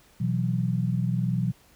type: chord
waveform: sine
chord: B suspended fourth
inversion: none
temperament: equal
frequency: 123.47 / 164.81 / 185 Hz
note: B2 / E3 / F#3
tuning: 0 / 0 / 0 cents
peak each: -26 / -28 / -28 dBFS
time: 0.2-1.52 s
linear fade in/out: 10 ms
effects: pink hiss -58 dBFS RMS until 1.75 s